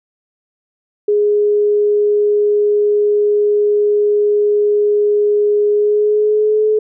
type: tone with pitch glide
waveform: sine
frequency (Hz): 415.3 to 429.7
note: G#4 to A4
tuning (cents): 0 to -41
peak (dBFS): -10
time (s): 1.08-6.79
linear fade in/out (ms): 5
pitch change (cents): +59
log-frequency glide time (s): 5.72-6.67
effects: none